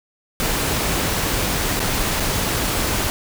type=noise with dropouts; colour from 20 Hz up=pink; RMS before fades=-21 dBFS; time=0.4-3.1 s; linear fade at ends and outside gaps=0 ms; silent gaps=1.794-1.802 / 2.2-2.204 s; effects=none